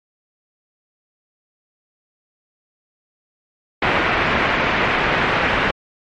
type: low-pass noise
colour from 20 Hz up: white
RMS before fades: -18 dBFS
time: 3.82-5.71 s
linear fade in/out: 5 ms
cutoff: 2400 Hz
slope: 24 dB/octave
effects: MP3 48 kbps